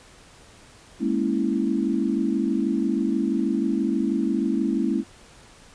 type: chord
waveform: sine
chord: A# half-diminished seventh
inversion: third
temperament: equal with one note detuned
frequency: 206.9 / 233.1 / 277.2 / 329.6 Hz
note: G#3 / A#3 / C#4 / E4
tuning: -6 / 0 / 0 / 0 cents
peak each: -26 dBFS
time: 0.99-5.04 s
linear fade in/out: 50 ms
effects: pink hiss -50 dBFS RMS until 5.74 s + resampled to 22050 Hz